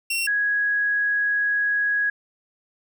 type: tone pair in turn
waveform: sawtooth / sine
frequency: 2729 / 1662.2 Hz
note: F7 / G#6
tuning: -41 / +1 cents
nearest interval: major sixth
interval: 858 cents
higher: first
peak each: -19 dBFS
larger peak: neither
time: 0.1-0.27 / 0.27-2.1 s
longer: second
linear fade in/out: 5 ms
effects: none